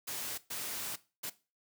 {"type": "noise bursts at uneven times", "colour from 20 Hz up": "white", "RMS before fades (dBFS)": -39, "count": 3, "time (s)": [[0.07, 0.38], [0.5, 0.96], [1.23, 1.3]], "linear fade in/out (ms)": 10, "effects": ["noise-tail reverb RT60 0.3 s tail -17 dB re dry", "high-pass 100 Hz 12 dB/octave"]}